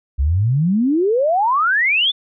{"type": "exponential sweep", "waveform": "sine", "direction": "up", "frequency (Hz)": [63.3, 3574], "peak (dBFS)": -13, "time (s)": [0.18, 2.12], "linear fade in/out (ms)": 20, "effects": []}